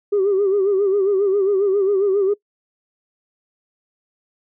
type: tone with vibrato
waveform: sine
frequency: 394.6 Hz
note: G4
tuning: 11 cents sharp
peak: -13 dBFS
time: 0.12-2.34 s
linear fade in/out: 10 ms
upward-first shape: sine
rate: 7.4 Hz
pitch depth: 84 cents each way
effects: noise-tail reverb RT60 0.1 s tail -23 dB re dry + tanh soft clip ceiling -11 dBFS